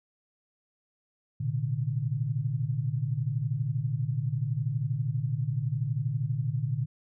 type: tone cluster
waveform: sine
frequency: 114.9 / 127.1 / 147.9 Hz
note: A#2 / C3 / D3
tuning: -25 / -50 / +13 cents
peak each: -31 dBFS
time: 1.4-6.86 s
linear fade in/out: 10 ms
effects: none